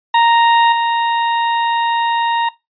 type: tone with level steps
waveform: 40% pulse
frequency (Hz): 931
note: A#5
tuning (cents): -2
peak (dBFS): -8 / -13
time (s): 0.14-2.49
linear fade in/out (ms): 5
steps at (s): 0.72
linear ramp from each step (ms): 5
effects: noise-tail reverb RT60 0.2 s tail -19 dB re dry + resampled to 11025 Hz